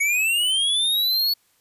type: linear sweep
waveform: square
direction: up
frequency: 2217 to 4435 Hz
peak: -19 dBFS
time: 0-1.34 s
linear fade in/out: 10 ms
effects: white hiss -63 dBFS RMS until 1.6 s + resampled to 32000 Hz